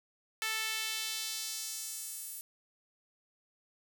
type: tone with high-pass filter sweep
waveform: sawtooth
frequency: 440 Hz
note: A4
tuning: in tune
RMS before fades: -38 dBFS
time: 0.42-2.41 s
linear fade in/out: 0 ms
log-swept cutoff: 1900 to 11000 Hz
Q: 1.2
effects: none